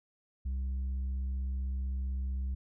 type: tone with tanh clipping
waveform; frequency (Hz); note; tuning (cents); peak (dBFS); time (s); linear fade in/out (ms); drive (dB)
triangle; 65.41; C2; 0; -32; 0.45-2.55; 10; 8
effects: none